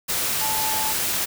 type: tone in noise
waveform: sine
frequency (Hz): 872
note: A5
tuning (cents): -16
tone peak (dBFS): -27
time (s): 0.4-0.93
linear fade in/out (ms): 20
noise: white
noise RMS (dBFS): -24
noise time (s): 0.08-1.26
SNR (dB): -6
effects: none